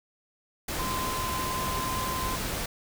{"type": "tone in noise", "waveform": "sine", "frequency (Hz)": 1033, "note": "C6", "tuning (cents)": -22, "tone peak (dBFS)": -31, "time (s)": [0.79, 2.36], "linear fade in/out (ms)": 5, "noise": "pink", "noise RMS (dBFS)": -32, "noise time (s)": [0.68, 2.66], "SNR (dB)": -2, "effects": []}